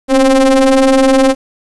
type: ring-modulated tone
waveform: square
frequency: 130.81 Hz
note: C3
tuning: in tune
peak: -4 dBFS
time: 0.08-1.35 s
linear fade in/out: 50 ms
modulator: 402 Hz
effects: resampled to 24000 Hz + 7-bit